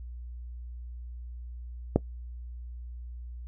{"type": "click", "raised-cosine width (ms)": 2, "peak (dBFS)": -7, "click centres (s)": 1.96, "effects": ["noise-tail reverb RT60 0.1 s tail -20 dB re dry", "added 60 Hz sine -38 dBFS peak until 3.47 s"]}